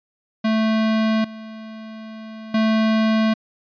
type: tone with level steps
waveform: square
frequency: 220 Hz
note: A3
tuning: in tune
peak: -17 / -34 / -16 dBFS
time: 0.44-3.34 s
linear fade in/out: 10 ms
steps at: 1.24 / 2.54 s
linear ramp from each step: 5 ms
effects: resampled to 11025 Hz